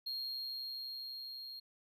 triangle tone with level ramp, 4244 Hz, C8, 24 cents sharp, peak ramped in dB -36 to -44 dBFS, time 0.06-1.6 s, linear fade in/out 10 ms, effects none

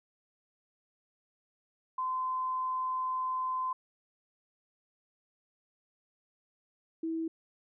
sine tone pair in turn, 1029 / 325.4 Hz, C6 / E4, -29 / -22 cents, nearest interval octave + minor sixth, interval 1993 cents, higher first, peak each -30 / -31 dBFS, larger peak first, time 1.98-3.73 / 7.03-7.28 s, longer first, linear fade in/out 5 ms, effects none

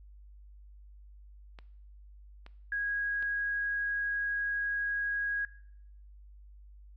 clicks, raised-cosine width 0.3 ms, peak -33 dBFS, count 3, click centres 1.588 / 2.464 / 3.226 s
sine tone, 1648 Hz, G#6, 14 cents flat, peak -30 dBFS, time 2.72-5.45 s, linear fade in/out 2 ms
effects noise-tail reverb RT60 0.7 s tail -18 dB re dry + added 50 Hz sine -50 dBFS peak until 6.96 s

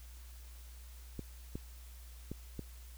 clicks, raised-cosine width 3 ms, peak -27 dBFS, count 4, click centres 1.193 / 1.555 / 2.316 / 2.593 s, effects added 60 Hz sine -49 dBFS peak until 2.97 s + white hiss -60 dBFS RMS until 2.97 s

